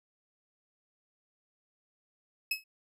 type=tone with exponential decay; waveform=30% pulse; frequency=2576 Hz; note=E7; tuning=41 cents flat; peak=-23 dBFS; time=2.51-2.64 s; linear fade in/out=5 ms; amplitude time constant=28 ms; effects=none

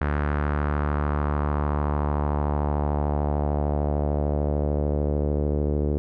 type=tone with low-pass filter sweep; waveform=sawtooth; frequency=73.42 Hz; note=D2; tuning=in tune; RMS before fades=-24 dBFS; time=0.01-5.98 s; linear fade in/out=0 ms; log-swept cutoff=1600 to 430 Hz; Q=2.4; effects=none

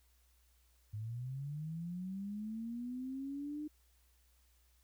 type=linear sweep; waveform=sine; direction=up; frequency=103.1 to 304.8 Hz; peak=-39 dBFS; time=0.93-3.68 s; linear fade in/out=10 ms; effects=added 61 Hz sine -68 dBFS peak until 4.83 s + white hiss -74 dBFS RMS until 4.83 s

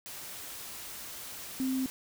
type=tone in noise; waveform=sine; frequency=261.6 Hz; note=C4; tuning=in tune; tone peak=-28 dBFS; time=1.6-1.86 s; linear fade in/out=0 ms; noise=white; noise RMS=-43 dBFS; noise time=0.06-1.9 s; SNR=+12 dB; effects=none

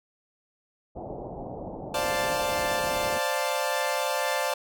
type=low-pass noise; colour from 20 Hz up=white; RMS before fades=-37 dBFS; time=0.95-3.19 s; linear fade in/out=20 ms; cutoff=800 Hz; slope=48 dB/octave
type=chord; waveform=sawtooth; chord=D minor seventh; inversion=third; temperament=equal; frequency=523.3 / 587.3 / 698.5 / 880 Hz; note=C5 / D5 / F5 / A5; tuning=0 / 0 / 0 / 0 cents; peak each=-27 / -26 / -29 / -27 dBFS; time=1.94-4.54 s; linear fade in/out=5 ms
effects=none

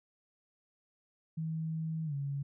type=tone with pitch glide; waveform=sine; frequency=160.3 to 140.36 Hz; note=E3 to C#3; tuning=-48 to +22 cents; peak=-33 dBFS; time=1.37-2.43 s; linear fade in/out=10 ms; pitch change=-230 cents; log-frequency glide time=2.05-2.14 s; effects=none

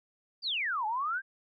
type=exponential two-way sweep; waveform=sine; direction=down then up; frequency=4893 to 830.6 to 1635 Hz; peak=-29 dBFS; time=0.42-1.22 s; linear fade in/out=50 ms; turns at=0.86 s; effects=none

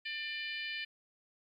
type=harmonic tone; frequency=596 Hz; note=D5; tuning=25 cents sharp; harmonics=3 / 4 / 5 / 6 / 7 / 8; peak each=-42 / -41 / -43 / -51 / -49 / -51 dBFS; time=0.05-0.85 s; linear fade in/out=10 ms; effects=12-bit

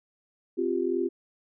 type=chord; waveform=sine; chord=C suspended fourth; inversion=none; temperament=equal; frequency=261.6 / 349.2 / 392 Hz; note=C4 / F4 / G4; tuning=0 / 0 / 0 cents; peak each=-32 / -27 / -29 dBFS; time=0.57-1.09 s; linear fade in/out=20 ms; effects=none

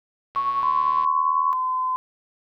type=click train; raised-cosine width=0.3 ms; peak=-25 dBFS; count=85; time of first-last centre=0.35-1.044 s; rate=121 Hz
type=tone with tremolo; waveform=sine; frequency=1107 Hz; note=C#6; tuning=3 cents flat; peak=-18 dBFS; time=0.36-1.53 s; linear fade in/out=0 ms; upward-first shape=triangle; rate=10 Hz; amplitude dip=55%
type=tone with pitch glide; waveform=sine; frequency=1031 to 1024.5 Hz; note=C6 to C6; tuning=-26 to -37 cents; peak=-21 dBFS; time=0.63-1.96 s; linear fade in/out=0 ms; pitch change=-11 cents; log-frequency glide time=0.84-1.74 s
effects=none

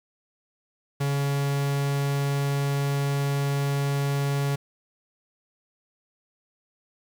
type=tone; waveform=45% pulse; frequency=140.5 Hz; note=C#3; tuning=24 cents sharp; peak=-23 dBFS; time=1-4.56 s; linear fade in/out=10 ms; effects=9-bit

